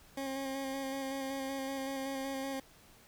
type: tone with vibrato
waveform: 20% pulse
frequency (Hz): 269.9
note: C#4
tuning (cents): -46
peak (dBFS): -31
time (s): 0.17-2.6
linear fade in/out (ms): 5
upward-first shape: square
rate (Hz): 5.3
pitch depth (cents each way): 17
effects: pink hiss -60 dBFS RMS until 3.07 s